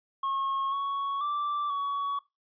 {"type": "tone with pitch steps", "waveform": "triangle", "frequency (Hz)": [1087, 1112, 1170, 1126], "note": ["C#6", "C#6", "D6", "C#6"], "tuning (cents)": [-34, 5, -7, 27], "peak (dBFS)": -26, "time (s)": [0.23, 2.19], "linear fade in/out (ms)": 5, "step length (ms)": 490, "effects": ["noise-tail reverb RT60 0.2 s tail -18 dB re dry", "resampled to 11025 Hz"]}